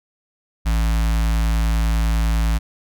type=tone with notch filter; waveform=square; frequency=55 Hz; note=A1; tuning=in tune; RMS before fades=-18 dBFS; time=0.65-2.59 s; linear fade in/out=20 ms; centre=420 Hz; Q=0.79; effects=none